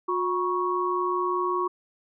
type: tone cluster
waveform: sine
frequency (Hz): 360 / 963 / 1108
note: F#4 / B5 / C#6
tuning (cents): -47 / -44 / -1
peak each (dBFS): -27 / -32 / -26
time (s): 0.08-1.68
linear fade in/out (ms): 10
effects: none